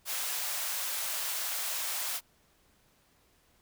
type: high-pass noise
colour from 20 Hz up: white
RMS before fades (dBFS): -34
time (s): 0.05-2.21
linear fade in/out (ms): 50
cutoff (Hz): 570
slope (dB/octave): 24
effects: pink hiss -67 dBFS RMS until 3.61 s